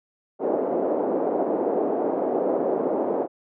white band-pass noise, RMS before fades -24 dBFS, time 0.39-3.28 s, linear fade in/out 50 ms, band 270 to 620 Hz, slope 24 dB/octave, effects none

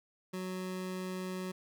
25% pulse tone, 185 Hz, F#3, in tune, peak -33 dBFS, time 0.33-1.52 s, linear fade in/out 10 ms, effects none

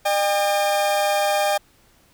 40% pulse tone pair together, 606 / 802.6 Hz, D#5 / G5, -46 / +41 cents, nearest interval perfect fourth, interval 487 cents, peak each -20 dBFS, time 0.05-1.58 s, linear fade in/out 10 ms, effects pink hiss -57 dBFS RMS until 2.13 s

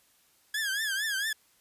sawtooth tone with vibrato, 1661.2 Hz, G#6, in tune, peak -25 dBFS, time 0.54-1.33 s, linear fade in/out 5 ms, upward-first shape triangle, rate 4.4 Hz, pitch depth 150 cents each way, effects white hiss -65 dBFS RMS until 1.6 s + resampled to 32000 Hz

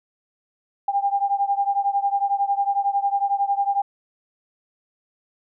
sine beating tone pair, 796 / 807 Hz, G5 / G#5, +26 / -50 cents, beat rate 11 Hz, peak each -21 / -23 dBFS, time 0.88-3.82 s, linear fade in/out 5 ms, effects none

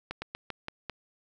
slowing click train, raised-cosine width 0.3 ms, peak -19 dBFS, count 6, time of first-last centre 0.11-0.897 s, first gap 110 ms, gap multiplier 1.18, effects none

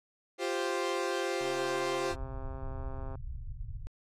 sawtooth chord, F suspended second, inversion none, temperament equal, 349.2 / 392 / 523.3 Hz, F4 / G4 / C5, 0 / 0 / 0 cents, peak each -31 dBFS, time 0.38-2.16 s, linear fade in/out 50 ms
click train, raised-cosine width 1 ms, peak -32 dBFS, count 233, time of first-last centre 1.41-3.154 s, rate 133 Hz
pink low-pass noise, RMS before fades -39 dBFS, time 2.11-3.87 s, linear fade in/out 0 ms, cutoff 120 Hz, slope 48 dB/octave
effects low-pass 8000 Hz 12 dB/octave

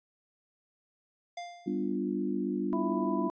square tone with exponential decay, 698.5 Hz, F5, in tune, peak -36 dBFS, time 1.37-1.97 s, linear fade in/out 5 ms, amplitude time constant 130 ms
sine chord, G dominant seventh, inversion none, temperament equal, 196 / 246.9 / 293.7 / 349.2 Hz, G3 / B3 / D4 / F4, 0 / 0 / 0 / 0 cents, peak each -34 / -35 / -34 / -35 dBFS, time 1.66-3.29 s, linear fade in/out 10 ms
harmonic tone, 331.2 Hz, E4, 8 cents sharp, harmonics 1 / 2 / 3, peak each -34 / -38 / -35 dBFS, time 2.73-3.3 s, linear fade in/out 0 ms
effects resampled to 16000 Hz

